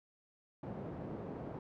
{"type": "band-pass noise", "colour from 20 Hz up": "pink", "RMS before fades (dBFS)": -44, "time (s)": [0.63, 1.59], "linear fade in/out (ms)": 2, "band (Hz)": [130, 600], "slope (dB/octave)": 12, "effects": []}